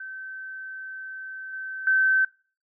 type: tone with level steps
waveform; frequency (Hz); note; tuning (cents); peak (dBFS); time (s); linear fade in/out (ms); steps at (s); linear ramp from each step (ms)
sine; 1541; G6; -30; -34 / -31 / -17; 0-2.25; 5; 1.53 / 1.87; 2
effects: noise-tail reverb RT60 0.4 s tail -24 dB re dry